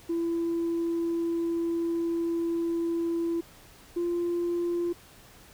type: tone pair in turn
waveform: sine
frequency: 335.9 / 345.9 Hz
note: E4 / F4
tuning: +33 / -17 cents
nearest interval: minor second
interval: 50 cents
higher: second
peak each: -24 dBFS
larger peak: neither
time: 0.09-3.41 / 3.96-4.93 s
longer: first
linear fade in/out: 10 ms
effects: tanh soft clip ceiling -23 dBFS + pink hiss -53 dBFS RMS until 5.53 s